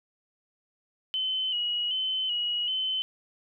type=tone with vibrato; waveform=sine; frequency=2980 Hz; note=F#7; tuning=12 cents sharp; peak=-26 dBFS; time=1.14-3.02 s; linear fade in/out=0 ms; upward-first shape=square; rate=1.3 Hz; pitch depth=43 cents each way; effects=none